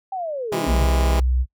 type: linear sweep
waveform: sine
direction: down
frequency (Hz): 787 to 103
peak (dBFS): -24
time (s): 0.12-0.85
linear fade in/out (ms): 5
type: chord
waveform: 10% pulse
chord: C augmented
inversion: none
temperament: just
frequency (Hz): 130.81 / 163.52 / 204.4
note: C3 / E3 / G#3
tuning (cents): 0 / -14 / -27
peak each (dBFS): -22 / -18 / -19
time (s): 0.52-1.2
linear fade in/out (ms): 2
type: tone with pitch glide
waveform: sine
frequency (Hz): 60.4 to 62.82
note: B1 to B1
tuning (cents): -38 to +30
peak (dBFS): -16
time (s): 0.66-1.46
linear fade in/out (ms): 50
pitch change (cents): +68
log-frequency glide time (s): 0.76-0.84
effects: noise-tail reverb RT60 0.1 s tail -23 dB re dry